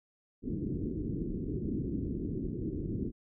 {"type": "low-pass noise", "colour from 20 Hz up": "white", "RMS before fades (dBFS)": -35, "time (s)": [0.42, 3.12], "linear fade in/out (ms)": 50, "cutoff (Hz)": 370, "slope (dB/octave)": 48, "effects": []}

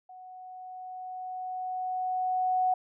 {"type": "tone with level ramp", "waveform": "sine", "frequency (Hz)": 740, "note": "F#5", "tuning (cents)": 0, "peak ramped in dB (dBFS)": [-45, -22], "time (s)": [0.09, 2.74], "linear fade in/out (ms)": 5, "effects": []}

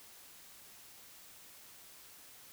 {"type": "silence", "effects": ["white hiss -56 dBFS RMS until 2.52 s"]}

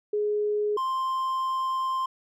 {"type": "tone pair in turn", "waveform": ["sine", "triangle"], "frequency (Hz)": [418.1, 1048.4], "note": ["G#4", "C6"], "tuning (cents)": [12, 3], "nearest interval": "octave + major third", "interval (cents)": 1591, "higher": "second", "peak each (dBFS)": -23, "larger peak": "neither", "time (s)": [[0.13, 0.77], [0.77, 2.06]], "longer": "second", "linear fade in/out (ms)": 5, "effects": []}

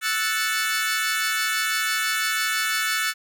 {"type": "chord", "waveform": "sawtooth", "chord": "F# minor seventh", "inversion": "third", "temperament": "equal", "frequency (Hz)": [1318.5, 1480, 1760, 2217], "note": ["E6", "F#6", "A6", "C#7"], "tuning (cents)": [0, 0, 0, 0], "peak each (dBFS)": [-25, -24, -23, -25], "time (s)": [0.01, 3.14], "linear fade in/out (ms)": 50, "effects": []}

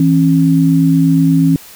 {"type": "tone pair together", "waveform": "sine", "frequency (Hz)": [163.5, 271.9], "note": ["E3", "C#4"], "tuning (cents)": [-14, -33], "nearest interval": "major sixth", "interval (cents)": 881, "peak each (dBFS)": -10, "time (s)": [0, 1.56], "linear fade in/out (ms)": 2, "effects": ["white hiss -37 dBFS RMS until 1.75 s"]}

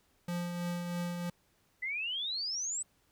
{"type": "tone with tremolo", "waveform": "square", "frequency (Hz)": 174.6, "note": "F3", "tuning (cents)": 0, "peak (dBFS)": -33, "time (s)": [0.28, 1.3], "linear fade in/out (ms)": 5, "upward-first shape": "triangle", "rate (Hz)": 3.1, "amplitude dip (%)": 40}
{"type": "exponential sweep", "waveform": "sine", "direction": "up", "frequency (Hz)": [1975.5, 8140], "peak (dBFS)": -33, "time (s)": [1.82, 2.83], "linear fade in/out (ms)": 10}
{"effects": ["pink hiss -71 dBFS RMS until 3.11 s"]}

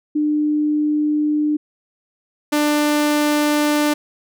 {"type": "tone pair in turn", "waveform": ["sine", "sawtooth"], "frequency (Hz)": [300, 296.9], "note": ["D4", "D4"], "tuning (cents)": [37, 19], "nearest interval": "unison", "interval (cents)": 18, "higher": "first", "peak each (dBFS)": [-15, -11], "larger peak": "second", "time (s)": [[0.15, 1.57], [2.52, 3.94]], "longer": "neither", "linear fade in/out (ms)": 10, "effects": []}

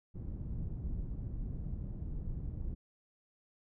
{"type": "low-pass noise", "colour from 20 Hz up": "pink", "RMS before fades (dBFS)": -39, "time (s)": [0.14, 2.75], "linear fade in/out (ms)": 20, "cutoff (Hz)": 150, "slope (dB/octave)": 12, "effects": []}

